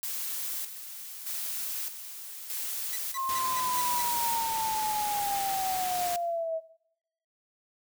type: noise with tremolo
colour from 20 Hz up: blue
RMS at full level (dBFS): -34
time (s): 0.03-4.43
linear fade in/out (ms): 0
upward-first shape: square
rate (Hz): 0.81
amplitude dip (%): 60
type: tone bursts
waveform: 10% pulse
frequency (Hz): 1979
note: B6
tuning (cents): +3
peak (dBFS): -27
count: 6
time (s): 2.93-4.022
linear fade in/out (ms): 0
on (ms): 32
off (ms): 180
type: linear sweep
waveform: sine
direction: down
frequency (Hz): 1075 to 640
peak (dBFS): -28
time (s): 3.14-6.61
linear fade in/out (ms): 50
type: noise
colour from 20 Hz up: white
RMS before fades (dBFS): -35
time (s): 3.29-6.16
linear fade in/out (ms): 0
effects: noise-tail reverb RT60 0.8 s tail -20 dB re dry